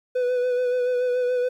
triangle tone with vibrato, 497.1 Hz, B4, 11 cents sharp, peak -18 dBFS, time 0.15-1.49 s, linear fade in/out 10 ms, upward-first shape sine, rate 7 Hz, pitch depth 26 cents each way, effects 10-bit

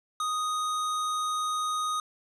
square tone, 1244.5 Hz, D#6, in tune, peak -28 dBFS, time 0.2-2 s, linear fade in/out 2 ms, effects resampled to 24000 Hz + 11-bit

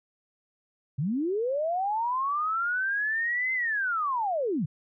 sine linear two-way sweep, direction up then down, 123.47 to 2076 to 123.47 Hz, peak -25 dBFS, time 0.98-4.66 s, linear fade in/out 10 ms, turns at 3.53 s, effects none

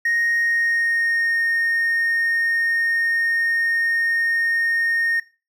triangle tone with pitch glide, 1864.7 to 1844.3 Hz, A#6 to A#6, 0 to -19 cents, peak -15 dBFS, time 0.05-5.2 s, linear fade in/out 5 ms, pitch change -19 cents, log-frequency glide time 0.37-1.41 s, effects noise-tail reverb RT60 0.3 s tail -19 dB re dry + tanh soft clip ceiling -11 dBFS

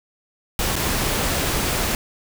pink noise with dropouts, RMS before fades -22 dBFS, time 0.59-1.95 s, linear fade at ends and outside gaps 1 ms, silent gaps 0.756-0.763 s, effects none

